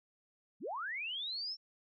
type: linear sweep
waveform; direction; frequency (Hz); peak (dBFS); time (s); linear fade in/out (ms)
sine; up; 140 to 5450; -37; 0.6-1.57; 50
effects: none